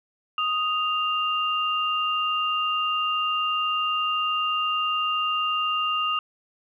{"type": "tone pair together", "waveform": "sine", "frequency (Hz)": [1244.5, 2794], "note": ["D#6", "F7"], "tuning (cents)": [0, 0], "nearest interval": "octave + major second", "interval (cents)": 1400, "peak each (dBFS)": [-24, -26], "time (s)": [0.38, 6.19], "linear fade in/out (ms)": 2, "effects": []}